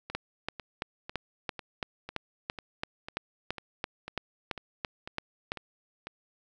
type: two click trains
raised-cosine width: 0.3 ms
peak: -15 / -23 dBFS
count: 17 / 13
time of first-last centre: 0.15-5.519 / 0.1-6.07 s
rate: 2.98 / 2.01 Hz
effects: none